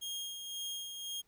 sawtooth tone with tremolo, 3244 Hz, G#7, 41 cents flat, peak -34 dBFS, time 0.01-1.22 s, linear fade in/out 20 ms, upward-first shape sine, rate 1.9 Hz, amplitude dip 45%, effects pink hiss -73 dBFS RMS until 1.27 s

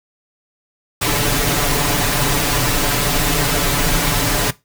pink noise with comb filter, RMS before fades -17 dBFS, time 1.01-4.51 s, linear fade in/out 10 ms, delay 6.9 ms, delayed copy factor +1, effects noise-tail reverb RT60 0.2 s tail -17 dB re dry

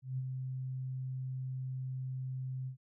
sine tone with ADSR envelope, 130 Hz, C3, 11 cents flat, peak -32 dBFS, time 0.02-2.77 s, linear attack 160 ms, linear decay 38 ms, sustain -4 dB, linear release 100 ms, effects none

